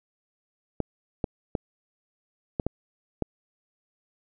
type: clicks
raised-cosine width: 2 ms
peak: -12 dBFS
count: 6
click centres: 0.803 / 1.242 / 1.552 / 2.598 / 2.666 / 3.223 s
effects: none